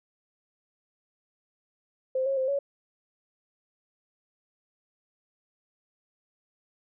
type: tone with pitch steps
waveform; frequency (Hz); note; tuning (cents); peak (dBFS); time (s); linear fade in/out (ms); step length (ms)
sine; 521 / 544 / 523 / 560; C5 / C#5 / C5 / C#5; -7 / -33 / -1 / +18; -24; 2.15-2.59; 5; 110
effects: none